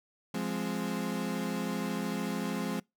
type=chord; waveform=35% pulse; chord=F minor; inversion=none; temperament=equal; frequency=174.61 / 207.7 / 261.6 Hz; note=F3 / Ab3 / C4; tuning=0 / 0 / 0 cents; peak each=-35 / -33 / -35 dBFS; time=0.34-2.8 s; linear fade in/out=5 ms; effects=noise-tail reverb RT60 0.2 s tail -25 dB re dry